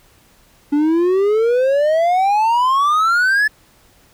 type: exponential sweep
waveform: triangle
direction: up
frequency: 285.4 to 1747 Hz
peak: -10 dBFS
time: 0.72-3.48 s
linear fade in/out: 10 ms
effects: pink hiss -52 dBFS RMS until 4.13 s